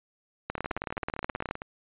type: two click trains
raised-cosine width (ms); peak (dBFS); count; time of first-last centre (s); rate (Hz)
0.5; -21 / -15; 17 / 20; 0.58-1.619 / 0.5-1.511; 15.4 / 18.8
effects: resampled to 8000 Hz